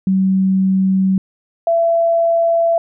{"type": "tone pair in turn", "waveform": "sine", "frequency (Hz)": [190.3, 670.8], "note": ["F#3", "E5"], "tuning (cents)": [49, 30], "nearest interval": "octave + minor seventh", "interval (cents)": 2181, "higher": "second", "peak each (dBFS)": -11, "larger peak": "neither", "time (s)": [[0.07, 1.18], [1.67, 2.78]], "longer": "neither", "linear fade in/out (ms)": 2, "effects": []}